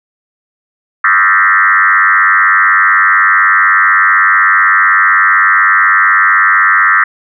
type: tone with frequency modulation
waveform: sine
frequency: 1568 Hz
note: G6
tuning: in tune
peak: -5 dBFS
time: 1.04-7.04 s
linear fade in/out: 5 ms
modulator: 95.9 Hz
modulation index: 4
effects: none